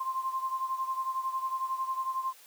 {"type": "beating tone pair", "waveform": "sine", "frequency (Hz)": [1049, 1060], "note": ["C6", "C6"], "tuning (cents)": [4, 22], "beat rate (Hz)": 11, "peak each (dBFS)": [-31, -36], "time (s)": [0, 2.33], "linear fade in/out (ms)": 10, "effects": ["white hiss -55 dBFS RMS until 2.46 s", "high-pass 400 Hz 12 dB/octave"]}